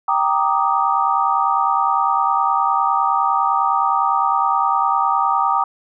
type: chord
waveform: sine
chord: Eb major seventh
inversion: first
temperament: equal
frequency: 784 / 932.3 / 1174.7 / 1244.5 Hz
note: G5 / Bb5 / D6 / Eb6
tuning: 0 / 0 / 0 / 0 cents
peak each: -20 dBFS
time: 0.08-5.64 s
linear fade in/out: 5 ms
effects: none